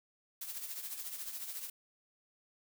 blue noise with tremolo, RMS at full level -40 dBFS, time 0.41-1.7 s, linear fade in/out 5 ms, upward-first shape triangle, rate 14 Hz, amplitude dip 65%, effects none

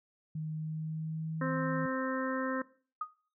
sine tone with pitch glide, 156.1 to 160.3 Hz, D#3 to E3, +6 to -48 cents, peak -34 dBFS, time 0.35-1.86 s, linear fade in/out 5 ms, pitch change +46 cents, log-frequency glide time 0.55-1.46 s
harmonic tone, 261.6 Hz, C4, in tune, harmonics 1 / 2 / 4 / 5 / 6 / 7, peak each -34 / -37 / -40 / -41 / -42 / -42 dBFS, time 1.41-2.62 s, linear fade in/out 5 ms
sine tone with exponential decay, 1244 Hz, D#6, 1 cent flat, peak -29 dBFS, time 3.01-3.11 s, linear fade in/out 5 ms, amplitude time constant 20 ms
effects noise-tail reverb RT60 0.4 s tail -18 dB re dry

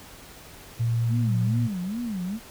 sine tone, 116.5 Hz, A#2, 1 cent flat, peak -21 dBFS, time 0.79-1.68 s, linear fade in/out 20 ms
sine tone with vibrato, 207.7 Hz, G#3, in tune, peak -27 dBFS, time 1.08-2.4 s, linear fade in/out 50 ms, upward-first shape sine, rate 2.4 Hz, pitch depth 270 cents each way
effects pink hiss -46 dBFS RMS until 2.5 s

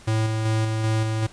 square tone with tremolo, 110.2 Hz, A2, 3 cents sharp, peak -20 dBFS, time 0.07-1.27 s, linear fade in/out 10 ms, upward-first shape square, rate 2.6 Hz, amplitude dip 30%, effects pink hiss -48 dBFS RMS until 1.32 s + resampled to 22050 Hz

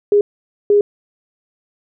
sine tone bursts at uneven times, 410.6 Hz, G#4, 20 cents flat, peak -8 dBFS, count 2, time 0.12-0.21 / 0.7-0.81 s, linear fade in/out 2 ms, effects none

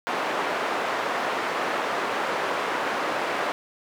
white band-pass noise, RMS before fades -27 dBFS, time 0.07-3.52 s, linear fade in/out 0 ms, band 360 to 1300 Hz, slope 12 dB/octave, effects none

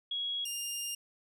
sine / 15% pulse tone pair in turn, 3322 / 2810 Hz, G#7 / F7, 0 / +10 cents, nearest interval minor third, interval 290 cents, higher first, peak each -32 / -28 dBFS, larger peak second, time 0.11-0.45 / 0.45-0.95 s, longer second, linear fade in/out 5 ms, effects none

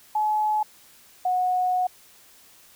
sine tone pair in turn, 853 / 731.6 Hz, G#5 / F#5, +46 / -20 cents, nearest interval minor third, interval 266 cents, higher first, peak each -20 dBFS, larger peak neither, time 0.15-0.63 / 1.25-1.87 s, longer second, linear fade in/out 5 ms, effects white hiss -53 dBFS RMS until 2.75 s

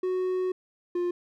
triangle tone pair in turn, 369.2 / 352.5 Hz, F#4 / F4, -4 / +16 cents, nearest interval minor second, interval 80 cents, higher first, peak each -23 dBFS, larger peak neither, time 0.03-0.52 / 0.95-1.11 s, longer first, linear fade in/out 5 ms, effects none

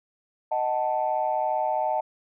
sine chord, D# diminished, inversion none, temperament equal with one note detuned, 622.3 / 745.1 / 880 Hz, D#5 / F#5 / A5, 0 / +12 / 0 cents, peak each -27 / -27 / -26 dBFS, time 0.51-2.01 s, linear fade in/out 10 ms, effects tanh soft clip ceiling -14 dBFS

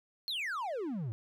triangle exponential sweep, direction down, 4376 to 102.3 Hz, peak -32 dBFS, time 0.28-1.12 s, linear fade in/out 0 ms, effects none

